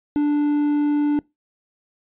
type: tone with quantisation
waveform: triangle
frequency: 293.7 Hz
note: D4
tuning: in tune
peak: -14 dBFS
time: 0.16-1.19 s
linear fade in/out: 0 ms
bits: 7
effects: noise-tail reverb RT60 0.2 s tail -23 dB re dry + resampled to 8000 Hz